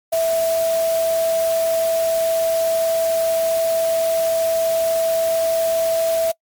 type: tone in noise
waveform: sine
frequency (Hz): 658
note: E5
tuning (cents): -3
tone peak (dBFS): -15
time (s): 0.12-6.32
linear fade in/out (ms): 10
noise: white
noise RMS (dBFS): -30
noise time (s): 0.12-6.32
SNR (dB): +12
effects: noise-tail reverb RT60 0.1 s tail -25 dB re dry + MP3 96 kbps